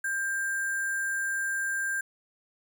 sine tone with sample-and-hold, 1591 Hz, G6, 25 cents sharp, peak -27 dBFS, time 0.04-2.01 s, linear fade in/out 5 ms, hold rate 8820 Hz, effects none

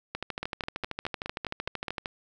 two click trains, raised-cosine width 0.3 ms, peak -16 / -16 dBFS, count 8 / 26, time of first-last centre 0.43-1.882 / 0.15-2.058 s, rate 4.82 / 13.1 Hz, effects none

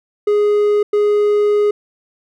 triangle tone bursts at uneven times, 415.3 Hz, G#4, in tune, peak -9 dBFS, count 2, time 0.27-0.83 / 0.93-1.71 s, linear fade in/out 5 ms, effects none

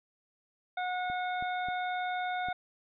harmonic tone, 728 Hz, F#5, 28 cents flat, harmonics 1 / 2 / 3 / 5, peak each -32 / -38 / -42 / -46 dBFS, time 0.77-2.53 s, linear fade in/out 5 ms
clicks, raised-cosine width 3 ms, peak -33 dBFS, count 4, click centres 1.1 / 1.425 / 1.686 / 2.486 s
effects none

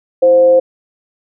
sine tone with frequency modulation, 523.3 Hz, C5, in tune, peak -5 dBFS, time 0.22-0.6 s, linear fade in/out 10 ms, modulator 194 Hz, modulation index 0.25, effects none

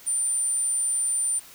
sine tone, 9130 Hz, D9, 50 cents flat, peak -22 dBFS, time 0.06-1.4 s, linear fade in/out 20 ms, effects white hiss -48 dBFS RMS until 1.54 s

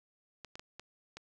clicks, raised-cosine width 0.2 ms, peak -28 dBFS, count 5, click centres 0.447 / 0.555 / 0.595 / 0.796 / 1.17 s, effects none

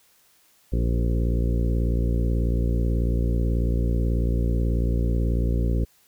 harmonic tone with a mistuned harmonic, 58.27 Hz, A#1, in tune, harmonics 1 / 2 / 3 / 4 / 5 / 6 / 7 / 8 / 9, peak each -21 / -27 / -31 / -33 / -35 / -37 / -38 / -39 / -40 dBFS, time 0.72-5.85 s, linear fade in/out 10 ms, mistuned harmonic 7, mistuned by -24 cents, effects white hiss -60 dBFS RMS until 6.07 s

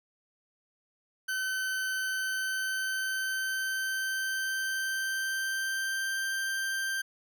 40% pulse tone with pitch glide, 1528 to 1571.9 Hz, G6 to G6, -45 to +4 cents, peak -29 dBFS, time 1.28-7.02 s, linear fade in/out 10 ms, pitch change +49 cents, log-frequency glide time 1.94-6.23 s, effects none

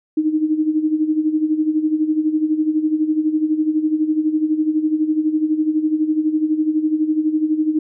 sine tone with tremolo, 310 Hz, D#4, 6 cents flat, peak -12 dBFS, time 0.17-7.79 s, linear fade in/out 5 ms, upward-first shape sine, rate 12 Hz, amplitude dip 70%, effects none

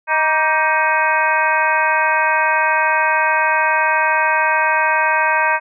harmonic tone with a mistuned harmonic, 313.6 Hz, D#4, 14 cents sharp, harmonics 2 / 3 / 4 / 5 / 6 / 7 / 8, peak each -23 / -17 / -24 / -18 / -24 / -25 / -23 dBFS, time 0.07-5.6 s, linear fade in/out 50 ms, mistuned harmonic 4, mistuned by -120 cents, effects none

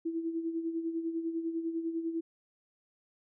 sine tone with tremolo, 329.6 Hz, E4, in tune, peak -29 dBFS, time 0.05-2.21 s, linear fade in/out 10 ms, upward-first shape sine, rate 10 Hz, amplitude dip 60%, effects none

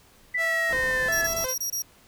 sine exponential sweep, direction down, 1991 to 1698 Hz, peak -23 dBFS, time 0.34-1.27 s, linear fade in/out 10 ms
sawtooth tone with vibrato, 584 Hz, D5, 10 cents flat, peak -25 dBFS, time 0.37-1.55 s, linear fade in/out 50 ms, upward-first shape square, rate 1.4 Hz, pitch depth 220 cents each way
pink low-pass noise, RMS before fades -39 dBFS, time 0.69-1.46 s, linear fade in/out 10 ms, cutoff 1100 Hz, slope 24 dB/octave
sawtooth tone bursts, 5680 Hz, F8, 28 cents sharp, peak -24 dBFS, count 6, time 1.12-1.822 s, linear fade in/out 5 ms, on 97 ms, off 24 ms
effects pink hiss -56 dBFS RMS until 2.07 s

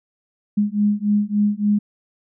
sine beating tone pair, 205.4 / 208.9 Hz, G#3 / G#3, -19 / +10 cents, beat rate 3.5 Hz, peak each -19 dBFS, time 0.57-1.79 s, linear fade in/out 10 ms, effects none

